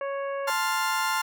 harmonic tone, 554.4 Hz, C#5, in tune, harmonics 1 / 2 / 3 / 4 / 5, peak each -29 / -35 / -40 / -46 / -50 dBFS, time 0.01-0.5 s, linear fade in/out 2 ms
35% pulse chord, F major, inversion first, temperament equal, 880 / 1046.5 / 1396.9 Hz, A5 / C6 / F6, 0 / 0 / 0 cents, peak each -27 dBFS, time 0.47-1.22 s, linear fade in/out 10 ms
effects none

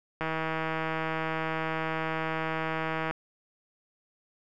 click train, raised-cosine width 0.5 ms, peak -16 dBFS, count 465, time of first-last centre 0.21-3.11 s, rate 160 Hz, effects none

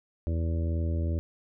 harmonic tone, 82.5 Hz, E2, 2 cents sharp, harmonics 1 / 2 / 3 / 4 / 5 / 6 / 7, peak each -26 / -38 / -39 / -39 / -46 / -47 / -43 dBFS, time 0.27-1.19 s, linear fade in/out 0 ms, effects none

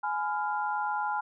sine chord, F diminished, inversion first, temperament just, 838.1 / 1005.8 / 1396.9 Hz, Ab5 / Cb6 / F6, +16 / +31 / 0 cents, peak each -30 / -34 / -34 dBFS, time 0.03-1.21 s, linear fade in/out 10 ms, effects none

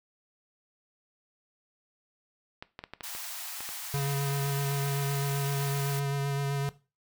clicks, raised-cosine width 0.3 ms, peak -23 dBFS, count 8, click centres 2.625 / 2.791 / 2.839 / 2.936 / 3.008 / 3.15 / 3.606 / 3.69 s
white high-pass noise, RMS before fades -39 dBFS, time 3.03-6 s, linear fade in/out 10 ms, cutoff 660 Hz, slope 96 dB/octave
square tone with vibrato, 140 Hz, C#3, 18 cents sharp, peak -28 dBFS, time 3.94-6.69 s, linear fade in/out 0 ms, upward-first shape sine, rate 7.8 Hz, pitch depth 17 cents each way
effects noise-tail reverb RT60 0.3 s tail -17 dB re dry

